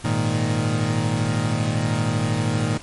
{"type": "chord", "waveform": "30% pulse", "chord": "Ab suspended second", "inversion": "none", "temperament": "equal", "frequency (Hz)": [103.83, 116.54, 155.56], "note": ["Ab2", "Bb2", "Eb3"], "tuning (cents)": [0, 0, 0], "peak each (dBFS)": [-23, -20, -22], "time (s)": [0.04, 2.78], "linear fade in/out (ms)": 10, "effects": ["pink hiss -41 dBFS RMS until 2.82 s", "MP3 48 kbps"]}